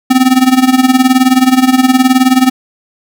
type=tone with tremolo; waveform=square; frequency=257.8 Hz; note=C4; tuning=26 cents flat; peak=-3 dBFS; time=0.1-2.5 s; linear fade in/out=10 ms; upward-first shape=sine; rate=19 Hz; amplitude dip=80%; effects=none